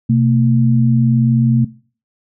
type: tone pair together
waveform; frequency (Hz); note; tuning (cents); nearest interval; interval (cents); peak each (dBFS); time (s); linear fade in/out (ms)
sine; 127.6 / 226.8; C3 / A#3; -43 / -47; minor seventh; 996; -12; 0.09-1.65; 10
effects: noise-tail reverb RT60 0.4 s tail -18 dB re dry